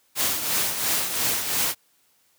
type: noise with tremolo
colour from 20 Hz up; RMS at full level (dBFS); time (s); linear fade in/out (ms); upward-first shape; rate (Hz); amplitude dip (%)
white; -22; 0.15-1.75; 50; triangle; 2.9; 60
effects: white hiss -64 dBFS RMS until 2.38 s + high-pass 80 Hz 12 dB/octave